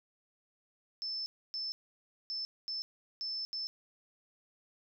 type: tone bursts at uneven times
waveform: sine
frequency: 5274 Hz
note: E8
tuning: in tune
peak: -35 dBFS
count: 6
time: 1.02-1.26 / 1.54-1.72 / 2.3-2.45 / 2.68-2.82 / 3.21-3.45 / 3.53-3.67 s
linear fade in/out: 0 ms
effects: none